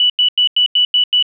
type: tone bursts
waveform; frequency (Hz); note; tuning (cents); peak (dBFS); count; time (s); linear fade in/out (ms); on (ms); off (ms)
sine; 2960; F#7; 0; -9; 7; 0-1.226; 2; 98; 90
effects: none